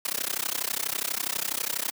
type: noise with amplitude modulation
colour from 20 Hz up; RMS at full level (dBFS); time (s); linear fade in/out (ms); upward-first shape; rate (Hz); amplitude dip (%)
white; -26; 0.05-1.91; 5; sine; 32.2; 100
effects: high-pass 200 Hz 12 dB/octave